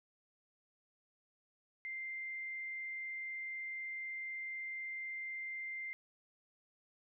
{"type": "tone", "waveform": "sine", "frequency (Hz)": 2092, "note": "C7", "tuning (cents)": -1, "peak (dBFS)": -40, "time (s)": [1.85, 5.93], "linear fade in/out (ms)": 0, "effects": []}